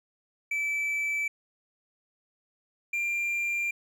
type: tone pair in turn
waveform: triangle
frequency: 2314 / 2383 Hz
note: D7 / D7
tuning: -26 / +25 cents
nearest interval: minor second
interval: 51 cents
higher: second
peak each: -25 dBFS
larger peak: neither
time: 0.51-1.28 / 2.93-3.71 s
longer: second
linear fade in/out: 5 ms
effects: none